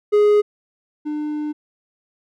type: tone pair in turn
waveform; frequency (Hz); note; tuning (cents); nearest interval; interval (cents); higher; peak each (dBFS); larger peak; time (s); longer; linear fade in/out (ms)
triangle; 416.5 / 300.4; G#4 / D4; +5 / +39; tritone; 566; first; -9 / -20; first; 0.12-0.42 / 1.05-1.53; second; 20
effects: none